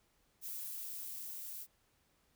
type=noise with level ramp; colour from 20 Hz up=violet; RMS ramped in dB=-43 to -46 dBFS; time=0.41-1.67 s; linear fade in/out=50 ms; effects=pink hiss -74 dBFS RMS until 2.35 s